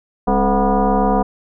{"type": "tone with frequency modulation", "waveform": "sine", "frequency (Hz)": 270, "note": "C#4", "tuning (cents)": -45, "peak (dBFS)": -12, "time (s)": [0.27, 1.23], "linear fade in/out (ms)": 10, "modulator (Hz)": 236, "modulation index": 3.1, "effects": []}